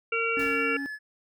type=harmonic tone; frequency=458.3 Hz; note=A#4; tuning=29 cents flat; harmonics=1 / 3 / 5 / 6; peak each=-30 / -30 / -30 / -30 dBFS; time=0.12-0.77 s; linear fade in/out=5 ms
type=tone with vibrato; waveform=triangle; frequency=1723 Hz; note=A6; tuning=37 cents flat; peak=-32 dBFS; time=0.36-0.99 s; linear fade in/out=50 ms; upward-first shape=sine; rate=4.7 Hz; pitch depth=11 cents each way
type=tone; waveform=triangle; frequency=277.2 Hz; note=C#4; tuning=in tune; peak=-30 dBFS; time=0.37-0.86 s; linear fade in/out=0 ms
type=noise with exponential decay; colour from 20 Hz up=pink; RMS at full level=-40 dBFS; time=0.39-0.95 s; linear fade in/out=5 ms; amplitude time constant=120 ms
effects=none